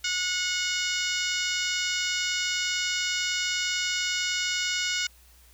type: harmonic tone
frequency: 729 Hz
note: F#5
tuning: 26 cents flat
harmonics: 2 / 3 / 4 / 5 / 6 / 7 / 8 / 9 / 10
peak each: -33 / -32 / -32 / -35 / -37 / -34 / -37 / -40 / -37 dBFS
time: 0.04-5.07 s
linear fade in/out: 5 ms
effects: added 60 Hz sine -55 dBFS peak until 5.53 s + white hiss -58 dBFS RMS until 5.53 s